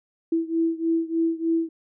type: beating tone pair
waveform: sine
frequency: 328 / 331.3 Hz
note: E4 / E4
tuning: -9 / +9 cents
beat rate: 3.3 Hz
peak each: -23 / -25 dBFS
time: 0.32-1.69 s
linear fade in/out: 5 ms
effects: none